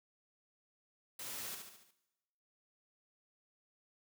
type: noise with echo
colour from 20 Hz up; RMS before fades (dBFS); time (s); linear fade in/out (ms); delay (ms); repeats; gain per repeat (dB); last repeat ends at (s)
white; -45; 1.19-1.55; 5; 72; 5; -5; 1.91
effects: noise-tail reverb RT60 1.0 s tail -17 dB re dry + high-pass 80 Hz 12 dB/octave